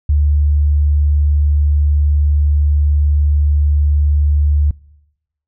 sine tone, 73.42 Hz, D2, in tune, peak -9 dBFS, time 0.09-4.71 s, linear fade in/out 5 ms, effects noise-tail reverb RT60 0.9 s tail -24 dB re dry

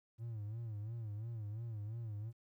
triangle tone with vibrato, 110 Hz, A2, in tune, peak -38 dBFS, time 0.18-2.33 s, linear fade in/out 50 ms, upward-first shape sine, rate 2.9 Hz, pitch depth 120 cents each way, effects tanh soft clip ceiling -34 dBFS + 13-bit

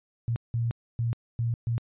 sine tone bursts at uneven times, 116.7 Hz, A#2, 2 cents sharp, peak -24 dBFS, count 5, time 0.28-0.36 / 0.54-0.71 / 0.99-1.13 / 1.39-1.54 / 1.67-1.78 s, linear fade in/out 0 ms, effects resampled to 8000 Hz

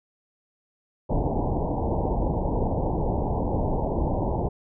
pink low-pass noise, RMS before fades -25 dBFS, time 1.09-4.49 s, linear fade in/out 10 ms, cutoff 950 Hz, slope 96 dB/octave, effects none

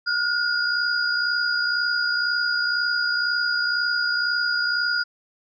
sine tone cluster, 1429 / 1491 / 4881 Hz, F6 / F#6 / D#8, +39 / +13 / -34 cents, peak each -22 / -29 / -26 dBFS, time 0.06-5.04 s, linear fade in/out 20 ms, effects none

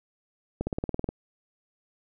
accelerating click train, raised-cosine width 2 ms, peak -15 dBFS, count 10, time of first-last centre 0.61-1.09 s, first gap 60 ms, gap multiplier 0.97, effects none

